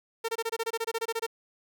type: tone bursts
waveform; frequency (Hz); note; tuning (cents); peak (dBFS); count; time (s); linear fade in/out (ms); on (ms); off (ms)
sawtooth; 455.1; A#4; -42; -24; 15; 0.24-1.266; 10; 46; 24
effects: none